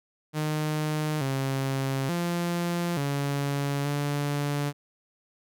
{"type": "tone with pitch steps", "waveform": "sawtooth", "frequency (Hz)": [153.2, 135.2, 172.9, 141.3, 144.3], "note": ["D#3", "C#3", "F3", "C#3", "D3"], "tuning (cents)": [-27, -43, -17, 34, -30], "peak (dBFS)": -22, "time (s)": [0.33, 4.73], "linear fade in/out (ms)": 50, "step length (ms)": 880, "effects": []}